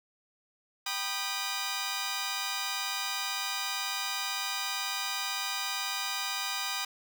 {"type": "chord", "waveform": "10% pulse", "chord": "G augmented", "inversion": "none", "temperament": "just", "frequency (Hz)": [784, 980, 1225], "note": ["G5", "B5", "D#6"], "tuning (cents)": [0, -14, -27], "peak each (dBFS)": [-29, -29, -27], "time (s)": [0.86, 6.85], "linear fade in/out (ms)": 5, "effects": []}